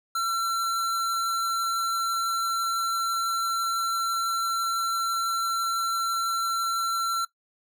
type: tone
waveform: square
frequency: 1353 Hz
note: E6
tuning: 45 cents sharp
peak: -25 dBFS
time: 0.15-7.25 s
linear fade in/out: 5 ms
effects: noise-tail reverb RT60 0.1 s tail -18 dB re dry